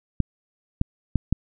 clicks, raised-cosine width 5 ms, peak -7 dBFS, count 4, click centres 0.203 / 0.814 / 1.157 / 1.326 s, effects none

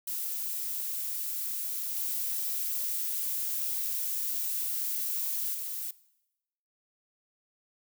violet noise with level steps, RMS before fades -34 / -32 / -36 dBFS, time 0.07-5.91 s, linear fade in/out 5 ms, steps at 1.95 / 5.53 s, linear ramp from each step 20 ms, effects noise-tail reverb RT60 0.9 s tail -20 dB re dry

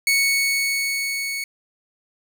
sawtooth tone with level ramp, 2217 Hz, C#7, in tune, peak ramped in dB -12 to -22 dBFS, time 0.07-1.44 s, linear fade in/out 2 ms, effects none

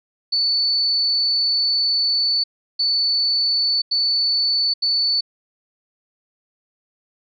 sine tone bursts at uneven times, 4481 Hz, C#8, 18 cents sharp, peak -16 dBFS, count 4, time 0.32-2.44 / 2.79-3.82 / 3.91-4.74 / 4.82-5.21 s, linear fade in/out 10 ms, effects none

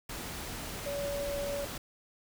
sine tone in noise, 568 Hz, C#5, 42 cents sharp, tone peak -33 dBFS, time 0.86-1.65 s, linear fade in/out 5 ms, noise pink, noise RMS -40 dBFS, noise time 0.09-1.78 s, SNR +4 dB, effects none

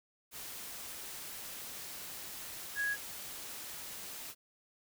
sine tone in noise, 1661.2 Hz, G#6, in tune, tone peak -31 dBFS, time 2.75-2.97 s, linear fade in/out 50 ms, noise white, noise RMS -45 dBFS, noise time 0.31-4.35 s, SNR +11 dB, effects none

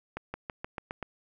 accelerating click train, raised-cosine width 0.5 ms, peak -20 dBFS, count 7, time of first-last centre 0.17-1.027 s, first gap 170 ms, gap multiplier 0.93, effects none

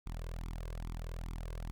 sawtooth tone with flanger, 41.2 Hz, E1, in tune, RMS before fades -41 dBFS, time 0.06-1.71 s, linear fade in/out 0 ms, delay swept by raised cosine 0.85 to 1.95 ms, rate 2.4 Hz, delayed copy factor +0.9, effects none

